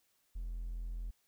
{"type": "tone with hard clipping", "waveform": "triangle", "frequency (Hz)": 42.17, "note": "E1", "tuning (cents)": 40, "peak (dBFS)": -38, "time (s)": [0.35, 1.11], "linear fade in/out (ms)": 10, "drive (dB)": 4, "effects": ["white hiss -75 dBFS RMS until 1.27 s"]}